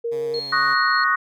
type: tone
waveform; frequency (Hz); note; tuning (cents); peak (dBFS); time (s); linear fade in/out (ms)
sine; 466.2; A#4; 0; -22; 0.04-0.4; 10
type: tone with vibrato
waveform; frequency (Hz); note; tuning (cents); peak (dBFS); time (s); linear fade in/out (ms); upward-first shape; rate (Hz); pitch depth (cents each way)
10% pulse; 140.1; C#3; +19; -30; 0.11-0.75; 20; square; 9.8; 28
type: tone with tremolo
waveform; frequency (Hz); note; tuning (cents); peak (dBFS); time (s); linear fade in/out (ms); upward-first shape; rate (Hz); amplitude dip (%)
sine; 4281; C8; +39; -26; 0.34-1.04; 2; sine; 5.1; 25
type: chord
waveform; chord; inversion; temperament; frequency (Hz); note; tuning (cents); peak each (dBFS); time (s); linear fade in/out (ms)
sine; D# minor seventh; third; equal; 1108.7 / 1244.5 / 1480 / 1864.7; C#6 / D#6 / F#6 / A#6; 0 / 0 / 0 / 0; -22 / -22 / -21 / -22; 0.52-1.16; 10
effects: none